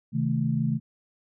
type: chord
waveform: sine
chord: A diminished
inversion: first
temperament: just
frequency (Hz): 132 / 158.4 / 220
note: C3 / Eb3 / A3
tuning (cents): +16 / +31 / 0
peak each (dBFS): -27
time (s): 0.12-0.8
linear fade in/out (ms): 50
effects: none